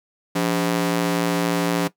sawtooth ring-modulated tone, 230 Hz, A#3, 23 cents flat, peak -12 dBFS, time 0.35-1.88 s, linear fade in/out 10 ms, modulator 56.5 Hz, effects noise-tail reverb RT60 0.1 s tail -17 dB re dry

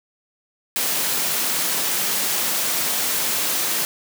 white high-pass noise, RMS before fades -22 dBFS, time 0.76-3.85 s, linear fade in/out 0 ms, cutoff 130 Hz, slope 96 dB/octave, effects none

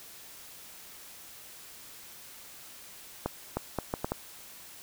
accelerating click train, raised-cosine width 1 ms, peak -15 dBFS, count 6, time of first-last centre 3.26-4.12 s, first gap 310 ms, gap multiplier 0.7, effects white hiss -49 dBFS RMS until 4.82 s

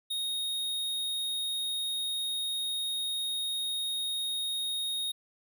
square tone, 3729 Hz, A#7, in tune, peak -31 dBFS, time 0.1-5.12 s, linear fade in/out 10 ms, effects none

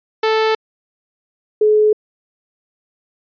sawtooth / sine tone pair in turn, 439.5 / 426.2 Hz, A4 / G#4, -2 / +45 cents, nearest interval minor second, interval 53 cents, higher first, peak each -9 dBFS, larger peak neither, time 0.23-0.55 / 1.61-1.93 s, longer neither, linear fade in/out 5 ms, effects resampled to 11025 Hz

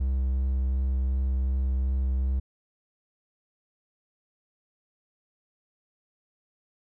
triangle tone with vibrato, 65.41 Hz, C2, in tune, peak -21 dBFS, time 0-2.4 s, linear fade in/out 10 ms, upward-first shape triangle, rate 2.7 Hz, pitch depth 15 cents each way, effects none

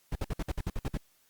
brown noise bursts, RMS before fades -31 dBFS, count 10, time 0.12-0.972 s, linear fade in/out 2 ms, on 33 ms, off 58 ms, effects white hiss -67 dBFS RMS until 1.29 s + Opus 48 kbps

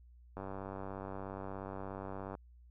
click train, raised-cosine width 1 ms, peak -29 dBFS, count 193, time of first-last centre 0.37-2.351 s, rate 96.9 Hz, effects added 60 Hz sine -56 dBFS peak until 2.7 s

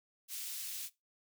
white high-pass noise, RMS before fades -42 dBFS, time 0.28-0.9 s, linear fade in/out 50 ms, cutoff 2800 Hz, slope 12 dB/octave, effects noise-tail reverb RT60 0.2 s tail -19 dB re dry

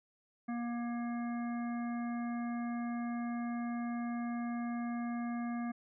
harmonic tone, 237.5 Hz, A#3, 33 cents sharp, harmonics 1 / 3 / 5 / 7 / 9, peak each -35 / -45 / -49 / -52 / -54 dBFS, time 0.48-5.72 s, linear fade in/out 10 ms, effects none

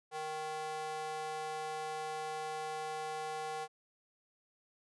square tone with high-pass filter, 155.56 Hz, D#3, in tune, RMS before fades -40 dBFS, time 0.11-3.68 s, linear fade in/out 50 ms, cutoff 640 Hz, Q 5.4, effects resampled to 24000 Hz

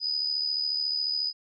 sine tone with amplitude modulation, 4978 Hz, D#8, in tune, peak -23 dBFS, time 0-1.33 s, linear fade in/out 50 ms, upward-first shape sine, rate 74.1 Hz, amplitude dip 60%, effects AAC 64 kbps

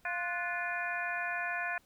harmonic tone with a mistuned harmonic, 349.2 Hz, F4, in tune, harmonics 2 / 3 / 4 / 5 / 6 / 7, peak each -39 / -43 / -38 / -37 / -48 / -40 dBFS, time 0.05-1.78 s, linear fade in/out 2 ms, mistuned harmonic 4, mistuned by +92 cents, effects pink hiss -67 dBFS RMS until 1.85 s

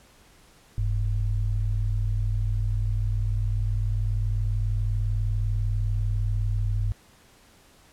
sine tone pair together, 43.66 / 103.83 Hz, F1 / G#2, 0 / 0 cents, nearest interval octave + minor third, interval 1500 cents, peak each -25 dBFS, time 0.78-6.92 s, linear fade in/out 0 ms, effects pink hiss -56 dBFS RMS until 7.92 s + low-pass 12000 Hz 12 dB/octave

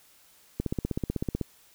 click train, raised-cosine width 3 ms, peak -15 dBFS, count 14, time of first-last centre 0.6-1.413 s, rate 16 Hz, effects white hiss -59 dBFS RMS until 1.74 s

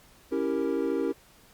triangle chord, C# diminished seventh, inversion none, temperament equal, 277.2 / 329.6 / 392 / 466.2 Hz, C#4 / E4 / G4 / Bb4, 0 / 0 / 0 / 0 cents, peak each -29 dBFS, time 0.31-1.13 s, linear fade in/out 20 ms, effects pink hiss -57 dBFS RMS until 1.53 s + Opus 48 kbps

